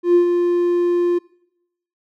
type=tone with ADSR envelope; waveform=triangle; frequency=350 Hz; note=F4; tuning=4 cents sharp; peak=-5 dBFS; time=0.03-1.19 s; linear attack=120 ms; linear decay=100 ms; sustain=-7 dB; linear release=14 ms; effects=noise-tail reverb RT60 0.8 s tail -24 dB re dry + tanh soft clip ceiling -5 dBFS